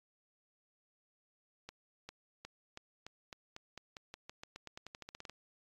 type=accelerating click train; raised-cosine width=0.2 ms; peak=-29 dBFS; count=23; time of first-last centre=1.69-5.296 s; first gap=400 ms; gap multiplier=0.9; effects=AAC 32 kbps